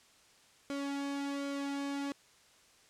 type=tone with flanger; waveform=sawtooth; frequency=280.4 Hz; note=C#4; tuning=20 cents sharp; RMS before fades=-37 dBFS; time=0.7-2.12 s; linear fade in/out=0 ms; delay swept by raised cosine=1.1 to 2.1 ms; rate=1.3 Hz; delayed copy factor=-0.65; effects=white hiss -63 dBFS RMS until 2.89 s + low-pass 8000 Hz 12 dB/octave